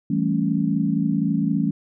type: chord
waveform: sine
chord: A dominant seventh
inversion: second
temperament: equal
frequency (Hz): 164.81 / 196 / 220 / 277.2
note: E3 / G3 / A3 / C#4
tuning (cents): 0 / 0 / 0 / 0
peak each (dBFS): -24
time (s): 0.1-1.71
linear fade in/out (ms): 5
effects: none